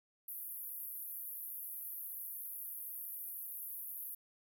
pink band-pass noise, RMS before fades -45 dBFS, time 0.28-4.15 s, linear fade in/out 5 ms, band 11000 to 16000 Hz, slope 96 dB/octave, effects none

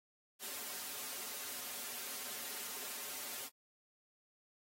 white noise with comb filter, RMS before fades -44 dBFS, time 0.39-3.5 s, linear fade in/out 50 ms, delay 6.1 ms, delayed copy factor -0.85, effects high-pass 200 Hz 12 dB/octave + AAC 48 kbps

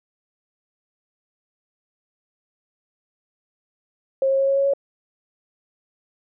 sine tone with pitch steps, 537 / 540.7 / 544.5 / 548.3 / 552.1 / 555.9 Hz, C5 / C#5 / C#5 / C#5 / C#5 / C#5, +45 / -43 / -31 / -19 / -7 / +5 cents, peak -16 dBFS, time 4.22-4.736 s, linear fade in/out 2 ms, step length 86 ms, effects none

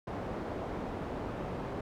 white low-pass noise, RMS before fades -38 dBFS, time 0.07-1.81 s, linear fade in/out 5 ms, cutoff 620 Hz, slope 12 dB/octave, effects none

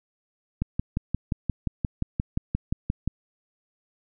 click train, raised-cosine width 5 ms, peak -12 dBFS, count 15, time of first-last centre 0.62-3.076 s, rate 5.7 Hz, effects none

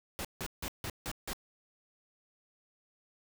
pink noise bursts, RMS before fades -38 dBFS, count 6, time 0.19-1.332 s, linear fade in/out 0 ms, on 57 ms, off 160 ms, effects none

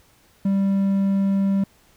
triangle tone, 196 Hz, G3, in tune, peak -15 dBFS, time 0.45-1.64 s, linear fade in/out 5 ms, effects pink hiss -57 dBFS RMS until 1.96 s

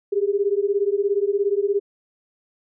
sine beating tone pair, 394.5 / 411.5 Hz, G4 / G#4, +11 / -16 cents, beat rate 17 Hz, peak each -21 dBFS, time 0.12-1.8 s, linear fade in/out 10 ms, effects none

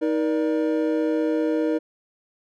triangle tone cluster, 314.8 / 475 / 590 Hz, D#4 / A#4 / D5, +20 / +33 / +8 cents, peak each -20 / -23 / -27 dBFS, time 0.01-1.79 s, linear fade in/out 20 ms, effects none

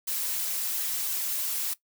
blue noise with flanger, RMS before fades -30 dBFS, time 0.07-1.74 s, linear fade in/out 10 ms, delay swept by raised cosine 1.9 to 6.3 ms, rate 2.9 Hz, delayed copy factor +0.8, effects noise-tail reverb RT60 0.1 s tail -17 dB re dry

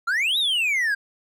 triangle exponential two-way sweep, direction up then down, 1318.5 to 3895 to 1572 Hz, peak -18 dBFS, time 0.07-0.95 s, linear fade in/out 10 ms, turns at 0.38 s, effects none

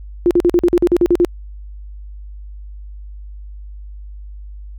sine tone bursts, 349.2 Hz, F4, in tune, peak -8 dBFS, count 11, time 0.26-1.248 s, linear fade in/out 0 ms, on 48 ms, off 46 ms, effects added 50 Hz sine -30 dBFS peak until 4.78 s

